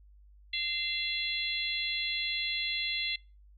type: harmonic tone with a mistuned harmonic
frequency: 680 Hz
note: F5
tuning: 46 cents flat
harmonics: 3 / 4 / 5 / 6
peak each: -36 / -37 / -35 / -36 dBFS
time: 0.53-3.16 s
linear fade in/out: 5 ms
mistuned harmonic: 3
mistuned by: +32 cents
effects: noise-tail reverb RT60 0.3 s tail -25 dB re dry + added 50 Hz sine -54 dBFS peak until 3.57 s